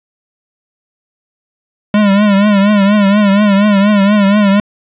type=tone with vibrato; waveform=square; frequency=203.1 Hz; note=G#3; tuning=38 cents flat; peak=-7 dBFS; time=1.94-4.6 s; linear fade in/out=2 ms; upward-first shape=triangle; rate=4.2 Hz; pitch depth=91 cents each way; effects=resampled to 8000 Hz + 8-bit